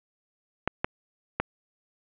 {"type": "clicks", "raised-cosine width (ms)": 0.5, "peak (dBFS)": -9, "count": 3, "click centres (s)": [0.676, 0.845, 1.4], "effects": ["resampled to 8000 Hz", "7-bit"]}